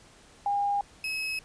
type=tone pair in turn; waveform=sine / 35% pulse; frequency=809 / 2568 Hz; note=G#5 / E7; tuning=-46 / -46 cents; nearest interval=octave + minor sixth; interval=2000 cents; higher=second; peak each=-24 / -28 dBFS; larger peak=first; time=0.46-0.81 / 1.04-1.39 s; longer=neither; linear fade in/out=2 ms; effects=pink hiss -55 dBFS RMS until 1.44 s + resampled to 22050 Hz